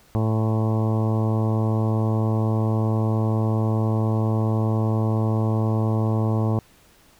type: harmonic tone with a mistuned harmonic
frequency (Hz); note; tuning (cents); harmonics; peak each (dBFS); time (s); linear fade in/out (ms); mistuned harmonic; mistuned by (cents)
110; A2; 0; 1 / 2 / 3 / 4 / 5 / 6 / 7 / 8 / 9 / 10; -20 / -26 / -30 / -32 / -34 / -36 / -37 / -38 / -39 / -40; 0.15-6.59; 0; 9; +27
effects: pink hiss -55 dBFS RMS until 7.19 s